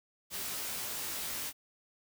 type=noise with comb filter; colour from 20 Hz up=white; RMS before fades=-38 dBFS; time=0.3-1.53 s; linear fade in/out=50 ms; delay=18 ms; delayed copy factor=+0.75; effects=none